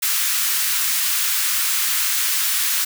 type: high-pass noise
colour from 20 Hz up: white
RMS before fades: -20 dBFS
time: 0.02-2.85 s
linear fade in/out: 10 ms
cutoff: 1200 Hz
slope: 24 dB/octave
effects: none